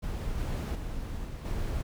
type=noise with level steps; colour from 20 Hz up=brown; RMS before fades=-33 / -31 / -36 / -38 / -32 dBFS; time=0.02-1.83 s; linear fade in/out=20 ms; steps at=0.38 / 0.75 / 1.25 / 1.45 s; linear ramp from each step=2 ms; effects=none